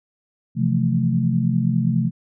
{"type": "chord", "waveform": "sine", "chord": "F major seventh", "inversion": "second", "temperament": "equal with one note detuned", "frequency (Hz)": [130.13, 164.81, 174.61, 220], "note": ["C3", "E3", "F3", "A3"], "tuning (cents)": [-9, 0, 0, 0], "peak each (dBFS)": [-21, -24, -22, -22], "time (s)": [0.55, 2.11], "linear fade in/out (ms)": 50, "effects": []}